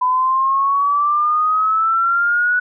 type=exponential sweep; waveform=sine; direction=up; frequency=1000 to 1480 Hz; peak=-13 dBFS; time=0.01-2.6 s; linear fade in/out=10 ms; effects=none